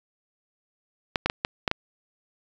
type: clicks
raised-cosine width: 0.3 ms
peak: -7 dBFS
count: 6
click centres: 1.158 / 1.26 / 1.299 / 1.449 / 1.678 / 1.714 s
effects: resampled to 16000 Hz + 7-bit